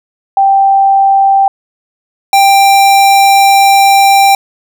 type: tone pair in turn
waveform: sine / square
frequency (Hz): 784 / 788.5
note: G5 / G5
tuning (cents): 0 / +10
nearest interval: unison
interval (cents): 10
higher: second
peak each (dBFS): -4 / -4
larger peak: neither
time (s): 0.37-1.48 / 2.33-4.35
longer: second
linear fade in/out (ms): 2
effects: none